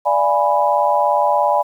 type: chord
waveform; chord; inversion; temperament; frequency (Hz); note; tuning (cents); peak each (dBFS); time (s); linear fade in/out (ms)
sine; D diminished seventh; none; equal with one note detuned; 587.3 / 684.5 / 830.6 / 987.8; D5 / F5 / Ab5 / Cb6; 0 / -35 / 0 / 0; -18 / -21 / -17 / -18; 0.05-1.63; 20
effects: 8-bit